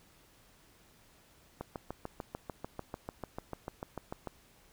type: click train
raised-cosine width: 1 ms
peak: -24 dBFS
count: 19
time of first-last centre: 1.61-4.273 s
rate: 6.76 Hz
effects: pink hiss -63 dBFS RMS until 4.72 s